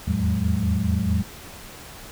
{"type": "tone cluster", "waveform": "sine", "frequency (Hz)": [81.1, 85.8, 108.8, 182.5, 208], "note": ["E2", "F2", "A2", "F#3", "G#3"], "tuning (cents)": [-28, -30, -19, -24, 3], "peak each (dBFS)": -26, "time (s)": [0.07, 1.23], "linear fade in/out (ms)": 10, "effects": ["pink hiss -41 dBFS RMS until 2.11 s"]}